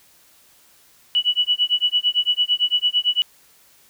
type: tone with tremolo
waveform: sine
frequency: 2948 Hz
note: F#7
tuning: 7 cents flat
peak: -13 dBFS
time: 1.15-3.22 s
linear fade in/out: 0 ms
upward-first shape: sine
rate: 8.9 Hz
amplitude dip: 100%
effects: white hiss -54 dBFS RMS until 3.89 s